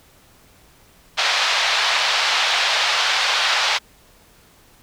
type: band-pass noise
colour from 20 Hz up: white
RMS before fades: -19 dBFS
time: 1.17-3.79 s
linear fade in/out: 20 ms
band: 650 to 4500 Hz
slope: 24 dB/octave
effects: pink hiss -52 dBFS RMS until 4.82 s